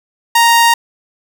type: tone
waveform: sawtooth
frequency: 932.3 Hz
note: A#5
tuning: in tune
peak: -3 dBFS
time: 0.35-0.74 s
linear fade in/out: 5 ms
effects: 7-bit